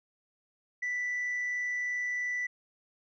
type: tone with amplitude modulation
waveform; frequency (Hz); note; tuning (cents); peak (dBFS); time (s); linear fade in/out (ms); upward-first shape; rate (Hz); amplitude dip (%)
sine; 1975.5; B6; 0; -27; 0.82-2.47; 10; sine; 123; 25
effects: tanh soft clip ceiling -28 dBFS